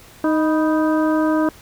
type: harmonic tone with a mistuned harmonic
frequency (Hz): 311.1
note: D#4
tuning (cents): 0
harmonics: 1 / 2 / 3 / 4 / 5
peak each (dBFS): -16 / -22 / -26 / -28 / -30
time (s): 0.24-1.49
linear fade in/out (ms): 2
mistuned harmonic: 3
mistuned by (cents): +83
effects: pink hiss -45 dBFS RMS until 1.61 s